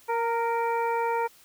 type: harmonic tone with a mistuned harmonic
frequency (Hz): 466.5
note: A#4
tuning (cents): +1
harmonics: 1 / 2 / 3 / 4 / 5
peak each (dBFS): -28 / -26 / -37 / -41 / -39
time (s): 0.08-1.28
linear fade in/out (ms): 20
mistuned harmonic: 2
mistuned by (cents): -20
effects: white hiss -56 dBFS RMS until 1.44 s